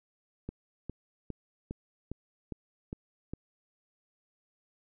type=click train; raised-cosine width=3 ms; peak=-24 dBFS; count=8; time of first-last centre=0.49-3.336 s; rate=2.46 Hz; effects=none